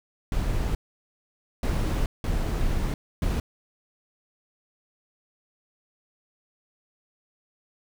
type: noise bursts at uneven times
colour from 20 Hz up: brown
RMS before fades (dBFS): -25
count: 4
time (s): 0.32-0.75 / 1.63-2.06 / 2.24-2.94 / 3.22-3.4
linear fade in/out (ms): 2
effects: none